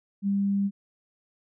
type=tone; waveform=sine; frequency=199 Hz; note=G3; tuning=26 cents sharp; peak=-22 dBFS; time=0.22-0.71 s; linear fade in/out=50 ms; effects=none